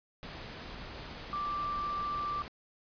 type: tone in noise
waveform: sine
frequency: 1174.7 Hz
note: D6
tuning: in tune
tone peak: -32 dBFS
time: 1.33-2.42 s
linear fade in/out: 0 ms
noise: pink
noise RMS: -44 dBFS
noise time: 0.23-2.48 s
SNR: +9 dB
effects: resampled to 11025 Hz